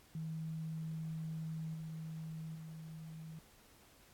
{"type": "tone with level steps", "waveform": "sine", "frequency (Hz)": 159.7, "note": "D#3", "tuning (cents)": 45, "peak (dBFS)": [-39, -42, -46], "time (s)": [0.15, 3.39], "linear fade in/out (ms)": 2, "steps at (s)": [1.74, 2.55], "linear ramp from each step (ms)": 5, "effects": ["pink hiss -64 dBFS RMS until 4.13 s", "AAC 64 kbps"]}